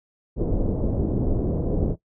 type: low-pass noise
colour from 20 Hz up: pink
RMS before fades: -23 dBFS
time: 0.36-1.96 s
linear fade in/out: 50 ms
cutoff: 510 Hz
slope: 24 dB/octave
effects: noise-tail reverb RT60 0.1 s tail -17 dB re dry